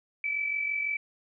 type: tone pair together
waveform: sine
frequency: 2303 / 2349 Hz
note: D7 / D7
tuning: -34 / 0 cents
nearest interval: unison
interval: 34 cents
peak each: -28 / -36 dBFS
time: 0.24-0.97 s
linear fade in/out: 2 ms
effects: none